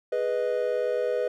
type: chord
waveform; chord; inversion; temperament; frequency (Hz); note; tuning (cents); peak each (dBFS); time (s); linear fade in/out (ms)
triangle; G# minor; none; equal; 415.3 / 493.9 / 622.3; G#4 / B4 / D#5; 0 / 0 / 0; -29 / -24 / -28; 0.12-1.28; 5
effects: none